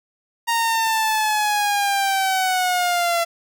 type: linear sweep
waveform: sawtooth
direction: down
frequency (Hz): 932.3 to 675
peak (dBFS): -14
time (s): 0.47-3.25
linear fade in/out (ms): 20
effects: none